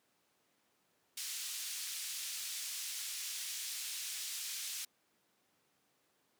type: band-pass noise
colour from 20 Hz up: white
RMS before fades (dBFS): -42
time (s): 1.17-4.85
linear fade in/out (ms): 5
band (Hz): 2800 to 9100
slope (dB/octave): 12
effects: pink hiss -75 dBFS RMS until 6.39 s + high-pass 200 Hz 12 dB/octave